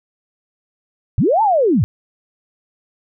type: linear two-way sweep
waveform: sine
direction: up then down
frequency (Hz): 77.6 to 911 to 77.6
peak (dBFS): -11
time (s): 1.18-1.84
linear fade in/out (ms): 0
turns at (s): 1.42
effects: none